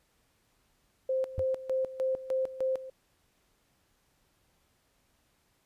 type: tone with tremolo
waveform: sine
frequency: 523.3 Hz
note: C5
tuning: in tune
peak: -26 dBFS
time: 1.09-2.9 s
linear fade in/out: 5 ms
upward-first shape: square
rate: 3.3 Hz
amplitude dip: 80%
type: tone with exponential decay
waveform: sine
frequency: 90.1 Hz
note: F#2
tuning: 45 cents flat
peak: -26 dBFS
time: 1.38-1.46 s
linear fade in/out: 0 ms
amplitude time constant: 16 ms
effects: pink hiss -71 dBFS RMS until 5.65 s + resampled to 32000 Hz